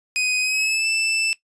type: tone with pitch glide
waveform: sawtooth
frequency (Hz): 2502 to 2646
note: D#7 to E7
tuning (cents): +9 to +6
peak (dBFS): -16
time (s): 0.16-1.33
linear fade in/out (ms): 0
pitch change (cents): +97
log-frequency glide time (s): 0.4-0.87
effects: noise-tail reverb RT60 0.1 s tail -17 dB re dry + resampled to 22050 Hz